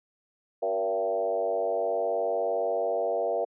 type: tone with frequency modulation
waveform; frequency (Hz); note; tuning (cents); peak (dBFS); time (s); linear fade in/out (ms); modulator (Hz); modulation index
sine; 571; D5; -49; -24; 0.62-3.45; 10; 99.6; 1.6
effects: high-pass 300 Hz 12 dB/octave